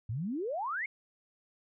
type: exponential sweep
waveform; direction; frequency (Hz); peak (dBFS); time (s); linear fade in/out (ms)
sine; up; 100.6 to 2230; -32; 0.09-0.86; 5
effects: none